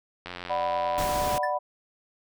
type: click train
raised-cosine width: 0.3 ms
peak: -20 dBFS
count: 69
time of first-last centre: 0.26-1.024 s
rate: 89 Hz
type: chord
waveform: sine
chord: B minor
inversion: first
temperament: just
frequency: 592.7 / 740.8 / 987.8 Hz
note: D5 / F#5 / B5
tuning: +16 / +2 / 0 cents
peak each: -29 dBFS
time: 0.49-1.59 s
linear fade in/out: 20 ms
type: noise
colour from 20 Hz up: pink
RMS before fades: -32 dBFS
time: 0.98-1.38 s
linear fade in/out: 0 ms
type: tone with exponential decay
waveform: triangle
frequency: 1760 Hz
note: A6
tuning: in tune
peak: -24 dBFS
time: 1.43-1.55 s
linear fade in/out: 5 ms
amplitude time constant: 26 ms
effects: none